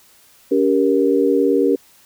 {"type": "chord", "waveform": "sine", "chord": "G diminished", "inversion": "second", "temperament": "just", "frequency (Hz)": [282.2, 392, 470.4], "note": ["Db4", "G4", "Bb4"], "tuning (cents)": [31, 0, 16], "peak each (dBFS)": -17, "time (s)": [0.51, 1.76], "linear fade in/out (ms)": 10, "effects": ["white hiss -51 dBFS RMS until 2.05 s"]}